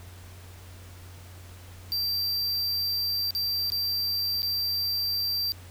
square tone with dropouts, 4699 Hz, D8, in tune, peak -26 dBFS, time 1.92-5.52 s, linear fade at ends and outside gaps 0 ms, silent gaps 3.307-3.35 / 3.701-3.72 / 4.42-4.43 s, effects added 90 Hz sine -44 dBFS peak until 5.7 s + pink hiss -51 dBFS RMS until 5.7 s

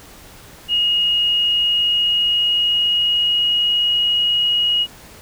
sine tone with pitch glide, 2872 to 2892 Hz, F7 to F#7, +48 to -40 cents, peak -14 dBFS, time 0.68-4.87 s, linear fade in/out 50 ms, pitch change +12 cents, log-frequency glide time 1.3-3.97 s, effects pink hiss -42 dBFS RMS until 5.21 s

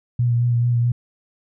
sine tone with vibrato, 120 Hz, B2, 49 cents flat, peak -15 dBFS, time 0.19-0.92 s, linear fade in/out 5 ms, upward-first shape sine, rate 4.6 Hz, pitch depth 23 cents each way, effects none

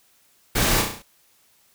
pink noise with echo, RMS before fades -21 dBFS, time 0.55-0.82 s, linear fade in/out 10 ms, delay 34 ms, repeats 6, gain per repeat -4 dB, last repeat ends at 1.024 s, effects white hiss -60 dBFS RMS until 1.74 s

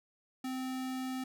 square tone, 259 Hz, C4, 17 cents flat, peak -36 dBFS, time 0.44-1.24 s, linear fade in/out 5 ms, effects none

